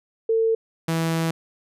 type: tone pair in turn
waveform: sine / sawtooth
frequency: 450 / 163.76 Hz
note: A4 / E3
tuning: +39 / -11 cents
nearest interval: octave + tritone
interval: 1750 cents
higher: first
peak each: -17 dBFS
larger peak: neither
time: 0.29-0.55 / 0.88-1.31 s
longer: second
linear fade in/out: 5 ms
effects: resampled to 32000 Hz

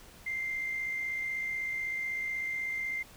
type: tone with amplitude modulation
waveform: sine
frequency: 2093 Hz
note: C7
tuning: in tune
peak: -29 dBFS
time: 0.26-3.03 s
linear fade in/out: 10 ms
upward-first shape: sine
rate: 56.1 Hz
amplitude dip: 40%
effects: tanh soft clip ceiling -26 dBFS + pink hiss -54 dBFS RMS until 3.16 s

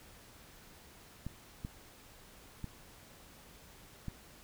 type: clicks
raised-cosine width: 5 ms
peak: -27 dBFS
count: 4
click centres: 1.266 / 1.649 / 2.643 / 4.083 s
effects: pink hiss -57 dBFS RMS until 4.43 s

